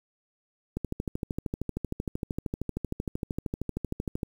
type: click train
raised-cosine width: 3 ms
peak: -17 dBFS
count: 46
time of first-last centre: 0.77-4.232 s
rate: 13 Hz
effects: 8-bit